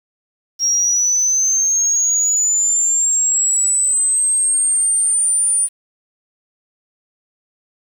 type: linear sweep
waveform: sine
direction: up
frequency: 5588 to 9397 Hz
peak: -12 dBFS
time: 0.59-5.69 s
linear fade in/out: 50 ms
effects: tanh soft clip ceiling -8 dBFS + 7-bit